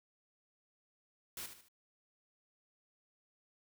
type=noise with echo; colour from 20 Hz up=white; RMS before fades=-44 dBFS; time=1.37-1.46 s; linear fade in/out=2 ms; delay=75 ms; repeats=3; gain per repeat=-8 dB; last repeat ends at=1.685 s; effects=none

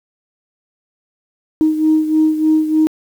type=beating tone pair; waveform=sine; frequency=311.7 / 315 Hz; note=D#4 / D#4; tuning=+3 / +21 cents; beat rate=3.3 Hz; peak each=-11 / -17 dBFS; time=1.61-2.87 s; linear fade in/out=0 ms; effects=tanh soft clip ceiling -4 dBFS + 7-bit

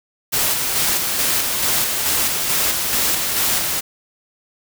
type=noise with tremolo; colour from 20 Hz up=white; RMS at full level=-18 dBFS; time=0.32-3.81 s; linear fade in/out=20 ms; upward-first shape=square; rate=2.3 Hz; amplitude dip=30%; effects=none

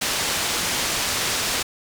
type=low-pass noise; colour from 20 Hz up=white; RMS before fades=-24 dBFS; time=0.01-1.63 s; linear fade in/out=10 ms; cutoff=6800 Hz; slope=12 dB/octave; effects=none

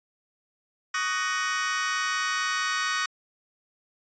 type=chord; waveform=sawtooth; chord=D# minor seventh; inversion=third; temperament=just; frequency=1120.1 / 1244.5 / 1493.4 / 1866.8 Hz; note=C#6 / D#6 / F#6 / A#6; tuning=+18 / 0 / +16 / +2 cents; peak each=-29 / -27 / -27 / -26 dBFS; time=0.94-3.06 s; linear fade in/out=5 ms; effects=resampled to 16000 Hz

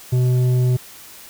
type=tone with tanh clipping; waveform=sine; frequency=125.7 Hz; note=B2; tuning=31 cents sharp; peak=-15 dBFS; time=0.12-0.77 s; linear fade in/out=10 ms; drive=8 dB; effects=white hiss -41 dBFS RMS until 1.29 s

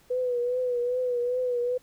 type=tone with vibrato; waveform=sine; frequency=493.9 Hz; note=B4; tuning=in tune; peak=-24 dBFS; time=0.1-1.78 s; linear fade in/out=10 ms; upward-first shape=triangle; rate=2.5 Hz; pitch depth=56 cents each way; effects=pink hiss -60 dBFS RMS until 1.82 s

